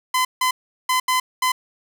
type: tone bursts at uneven times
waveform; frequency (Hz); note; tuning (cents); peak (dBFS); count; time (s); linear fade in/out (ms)
sawtooth; 1020; C6; -44; -13; 5; 0.14-0.25 / 0.41-0.51 / 0.89-1 / 1.08-1.2 / 1.42-1.52; 5
effects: none